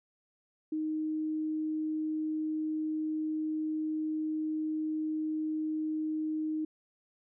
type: tone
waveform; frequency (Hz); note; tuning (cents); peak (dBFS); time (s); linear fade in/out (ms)
sine; 311.1; D#4; 0; -30; 0.72-6.65; 5
effects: none